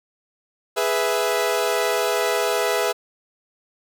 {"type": "chord", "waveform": "sawtooth", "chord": "E major", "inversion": "first", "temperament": "equal", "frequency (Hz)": [415.3, 493.9, 659.3], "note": ["G#4", "B4", "E5"], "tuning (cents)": [0, 0, 0], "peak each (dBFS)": -20, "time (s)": [0.76, 2.93], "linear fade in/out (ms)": 20, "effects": []}